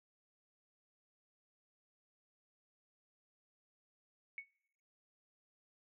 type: tone with exponential decay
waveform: sine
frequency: 2217 Hz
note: C#7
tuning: in tune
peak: -38 dBFS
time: 4.38-4.48 s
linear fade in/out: 1 ms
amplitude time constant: 21 ms
effects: noise-tail reverb RT60 0.8 s tail -24 dB re dry